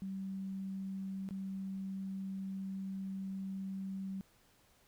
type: tone with dropouts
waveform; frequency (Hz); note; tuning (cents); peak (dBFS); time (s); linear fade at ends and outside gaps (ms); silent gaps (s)
sine; 192.5; G3; -31; -38; 0.02-4.21; 0; 1.289-1.308
effects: pink hiss -68 dBFS RMS until 4.87 s